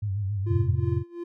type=tone with vibrato; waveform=sine; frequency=99.9 Hz; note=G2; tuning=33 cents sharp; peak=-25 dBFS; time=0.02-0.74 s; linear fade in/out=10 ms; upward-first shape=sine; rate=7.2 Hz; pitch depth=89 cents each way
type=tone with tremolo; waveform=triangle; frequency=344.9 Hz; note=F4; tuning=22 cents flat; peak=-27 dBFS; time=0.46-1.24 s; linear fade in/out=10 ms; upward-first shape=sine; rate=2.8 Hz; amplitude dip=90%
type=chord; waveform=sine; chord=F major; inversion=none; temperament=just; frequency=87.31 / 109.13 / 130.96 Hz; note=F2 / A2 / C3; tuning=0 / -14 / +2 cents; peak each=-27 dBFS; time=0.47-1.04 s; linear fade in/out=50 ms
effects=none